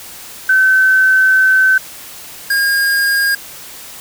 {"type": "tone pair in turn", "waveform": ["sine", "square"], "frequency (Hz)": [1531, 1622], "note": ["G6", "G#6"], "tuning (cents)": [-41, -41], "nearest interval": "minor second", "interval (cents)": 100, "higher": "second", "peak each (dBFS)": [-7, -12], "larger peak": "first", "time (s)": [[0.49, 1.78], [2.5, 3.35]], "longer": "first", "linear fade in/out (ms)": 5, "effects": ["white hiss -33 dBFS RMS until 4 s"]}